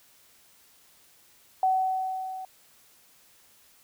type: tone with level ramp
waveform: sine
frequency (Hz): 754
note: F#5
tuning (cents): +32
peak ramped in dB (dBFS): -19 to -35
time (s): 1.63-2.45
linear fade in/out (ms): 2
effects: white hiss -59 dBFS RMS until 3.83 s